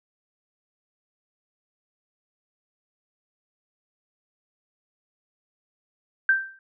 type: tone with exponential decay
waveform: sine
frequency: 1566 Hz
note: G6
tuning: 2 cents flat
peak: -13 dBFS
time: 6.29-6.59 s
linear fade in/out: 2 ms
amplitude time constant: 64 ms
effects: none